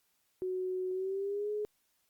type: tone with pitch glide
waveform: sine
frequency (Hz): 370 to 420.1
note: F#4 to G#4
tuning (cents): 0 to +20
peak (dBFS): -32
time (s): 0.42-1.65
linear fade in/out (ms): 0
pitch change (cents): +220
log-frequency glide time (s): 0.92-1.51
effects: white hiss -75 dBFS RMS until 2.09 s + Opus 48 kbps